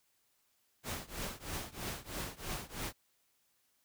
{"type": "noise with tremolo", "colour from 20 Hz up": "pink", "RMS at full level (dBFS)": -38, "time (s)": [0.83, 2.93], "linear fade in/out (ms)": 50, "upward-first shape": "triangle", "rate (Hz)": 3.1, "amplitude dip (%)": 95, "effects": ["white hiss -75 dBFS RMS until 3.84 s"]}